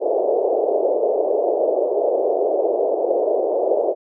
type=band-pass noise; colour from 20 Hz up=pink; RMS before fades=-19 dBFS; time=0-3.95 s; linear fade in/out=50 ms; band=390 to 670 Hz; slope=48 dB/octave; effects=none